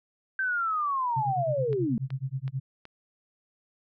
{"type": "linear sweep", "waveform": "sine", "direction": "down", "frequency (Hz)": [1568, 207.7], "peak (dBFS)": -25, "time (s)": [0.39, 1.98], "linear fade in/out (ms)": 2}
{"type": "tone with tremolo", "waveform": "sine", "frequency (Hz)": 133, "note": "C3", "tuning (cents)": 29, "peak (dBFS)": -26, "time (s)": [1.16, 2.6], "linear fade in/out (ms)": 10, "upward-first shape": "sine", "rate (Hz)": 9.4, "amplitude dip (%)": 100}
{"type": "click train", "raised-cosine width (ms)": 0.3, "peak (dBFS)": -29, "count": 4, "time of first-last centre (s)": [1.73, 2.854], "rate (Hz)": 2.67}
{"effects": []}